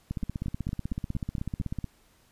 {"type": "two click trains", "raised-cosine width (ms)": 5, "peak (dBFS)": [-19, -20], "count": [28, 8], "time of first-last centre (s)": [[0.11, 1.787], [0.23, 1.843]], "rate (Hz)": [16.1, 4.34], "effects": ["pink hiss -63 dBFS RMS until 2.31 s", "resampled to 32000 Hz"]}